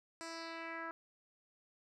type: tone with low-pass filter sweep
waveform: 10% pulse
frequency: 329.6 Hz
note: E4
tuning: in tune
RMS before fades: -45 dBFS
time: 0.21-0.91 s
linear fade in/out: 0 ms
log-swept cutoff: 7700 to 1400 Hz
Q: 2.5
effects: none